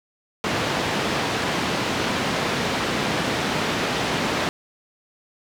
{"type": "band-pass noise", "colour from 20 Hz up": "pink", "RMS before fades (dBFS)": -24, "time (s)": [0.44, 4.49], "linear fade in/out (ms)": 0, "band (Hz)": [150, 4200], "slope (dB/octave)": 12, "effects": []}